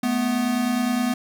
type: tone pair together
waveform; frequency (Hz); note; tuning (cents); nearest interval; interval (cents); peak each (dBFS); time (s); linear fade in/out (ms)
square; 217.3 / 246.9; A3 / B3; -21 / 0; major second; 221; -27 / -22; 0.03-1.14; 5
effects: none